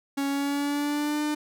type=tone with pitch glide; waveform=45% pulse; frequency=278.1 to 299.8 Hz; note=C#4 to D4; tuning=+6 to +36 cents; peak=-25 dBFS; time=0.17-1.35 s; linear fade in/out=10 ms; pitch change=+130 cents; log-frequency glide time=0.28-1.22 s; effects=none